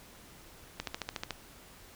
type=click train; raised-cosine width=0.2 ms; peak=-17 dBFS; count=8; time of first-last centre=0.8-1.307 s; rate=13.8 Hz; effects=pink hiss -54 dBFS RMS until 1.95 s